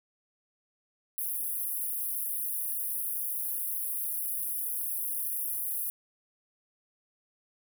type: high-pass noise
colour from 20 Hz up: pink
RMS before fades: -33 dBFS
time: 1.18-5.9 s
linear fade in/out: 0 ms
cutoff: 10000 Hz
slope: 96 dB/octave
effects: none